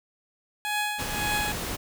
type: tone with tremolo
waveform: 15% pulse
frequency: 838 Hz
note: G#5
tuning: 15 cents sharp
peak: -18 dBFS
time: 0.65-1.52 s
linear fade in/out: 0 ms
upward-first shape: triangle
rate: 1.8 Hz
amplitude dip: 80%
type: noise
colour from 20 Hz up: pink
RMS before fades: -32 dBFS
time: 0.98-1.77 s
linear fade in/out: 20 ms
effects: none